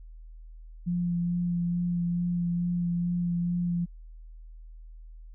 sine tone with vibrato, 174.1 Hz, F3, 5 cents flat, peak -25 dBFS, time 0.86-3.86 s, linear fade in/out 20 ms, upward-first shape sine, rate 2.3 Hz, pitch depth 14 cents each way, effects added 40 Hz sine -43 dBFS peak until 5.34 s

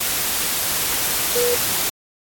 sine tone in noise, 484.7 Hz, B4, 32 cents flat, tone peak -17 dBFS, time 1.35-1.55 s, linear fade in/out 10 ms, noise white, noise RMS -21 dBFS, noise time 0-1.9 s, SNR +1 dB, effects AAC 64 kbps

